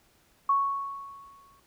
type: tone with exponential decay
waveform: sine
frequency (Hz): 1108.7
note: C#6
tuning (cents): 0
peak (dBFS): -19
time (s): 0.49-1.6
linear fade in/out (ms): 5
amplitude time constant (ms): 240
effects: pink hiss -64 dBFS RMS until 1.66 s